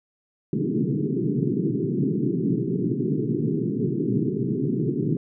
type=band-pass noise; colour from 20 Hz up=pink; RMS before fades=-24 dBFS; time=0.53-5.17 s; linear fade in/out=2 ms; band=120 to 420 Hz; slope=96 dB/octave; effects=none